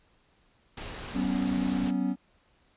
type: noise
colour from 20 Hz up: pink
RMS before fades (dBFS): -39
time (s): 0.77-1.91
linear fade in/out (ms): 5
type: chord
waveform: triangle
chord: F# suspended fourth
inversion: none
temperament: equal with one note detuned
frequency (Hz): 189.1 / 246.9 / 277.2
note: F#3 / B3 / C#4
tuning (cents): +38 / 0 / 0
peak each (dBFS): -28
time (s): 1.13-2.16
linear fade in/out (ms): 50
effects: pink hiss -66 dBFS RMS until 2.76 s + resampled to 8000 Hz